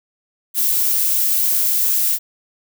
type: noise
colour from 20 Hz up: violet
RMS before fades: -17 dBFS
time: 0.54-2.19 s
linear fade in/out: 50 ms
effects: none